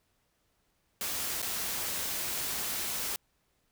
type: noise with dropouts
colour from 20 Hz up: white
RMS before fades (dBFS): -34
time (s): 1.01-3.16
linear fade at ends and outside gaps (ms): 1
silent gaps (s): 1.419-1.426
effects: pink hiss -74 dBFS RMS until 3.71 s